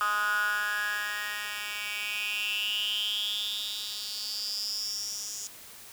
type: tone with high-pass filter sweep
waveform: 10% pulse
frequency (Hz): 207.7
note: G#3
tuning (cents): 0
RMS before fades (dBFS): -32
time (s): 0.01-5.47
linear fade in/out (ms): 0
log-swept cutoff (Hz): 1300 to 6400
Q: 9
effects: white hiss -48 dBFS RMS until 5.92 s